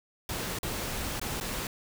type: noise with dropouts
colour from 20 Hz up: pink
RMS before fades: -34 dBFS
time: 0.29-1.67 s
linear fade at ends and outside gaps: 2 ms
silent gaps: 0.588-0.63 / 1.197-1.214 / 1.401-1.409 s
effects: none